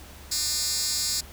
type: tone with high-pass filter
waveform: 10% pulse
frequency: 302.1 Hz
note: D4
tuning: 49 cents sharp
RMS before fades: -27 dBFS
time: 0.31-1.21 s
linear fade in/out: 10 ms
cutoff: 5600 Hz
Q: 2.4
effects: added 70 Hz sine -46 dBFS peak until 1.32 s + pink hiss -47 dBFS RMS until 1.32 s